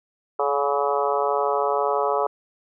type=harmonic tone with a mistuned harmonic; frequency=142 Hz; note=C#3; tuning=42 cents sharp; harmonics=3 / 4 / 5 / 6 / 7 / 8 / 9; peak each=-25 / -26 / -27 / -28 / -28 / -29 / -30 dBFS; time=0.39-2.27 s; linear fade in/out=5 ms; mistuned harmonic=6; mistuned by=-25 cents; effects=none